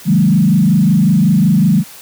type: tone with frequency modulation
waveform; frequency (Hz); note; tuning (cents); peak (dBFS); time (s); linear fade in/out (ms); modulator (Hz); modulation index
sine; 185.3; F#3; +3; -7; 0.05-1.84; 50; 25.4; 1.5
effects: white hiss -36 dBFS RMS until 2.01 s + high-pass 80 Hz 12 dB/octave